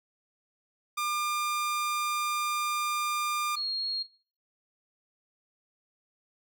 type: tone pair in turn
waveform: sawtooth / sine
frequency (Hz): 1200 / 4276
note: D6 / C8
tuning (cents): +37 / +37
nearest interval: octave + minor seventh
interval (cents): 2200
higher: second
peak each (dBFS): -25 / -30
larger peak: first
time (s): 0.97-3.56 / 3.56-4.03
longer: first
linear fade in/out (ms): 10
effects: noise-tail reverb RT60 0.4 s tail -17 dB re dry